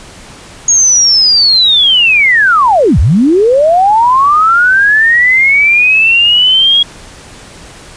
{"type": "linear two-way sweep", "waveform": "sine", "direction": "down then up", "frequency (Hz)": [6645, 54.9, 3321], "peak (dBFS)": -4, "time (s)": [0.68, 6.83], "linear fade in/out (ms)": 5, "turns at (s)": 2.99, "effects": ["pink hiss -33 dBFS RMS until 7.96 s", "resampled to 22050 Hz"]}